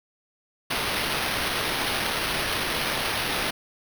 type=noise with sample-and-hold; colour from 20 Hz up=blue; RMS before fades=-27 dBFS; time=0.7-3.51 s; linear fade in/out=10 ms; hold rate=7350 Hz; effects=none